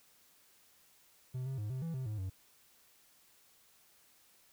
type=tone with pitch steps; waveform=triangle; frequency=127.9 / 133.4 / 105.1 / 130 / 165 / 130.4 / 107 / 94.3 Hz; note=C3 / C3 / G#2 / C3 / E3 / C3 / A2 / F#2; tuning=-39 / +34 / +21 / -11 / +2 / -5 / -48 / +33 cents; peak=-34 dBFS; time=1.34-2.3 s; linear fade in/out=10 ms; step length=120 ms; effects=white hiss -66 dBFS RMS until 4.52 s